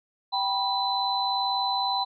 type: tone cluster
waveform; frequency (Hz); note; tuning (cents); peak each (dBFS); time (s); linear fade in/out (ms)
sine; 778 / 979 / 4019; G5 / B5 / B7; -13 / -15 / +30; -28; 0.32-2.05; 20
effects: none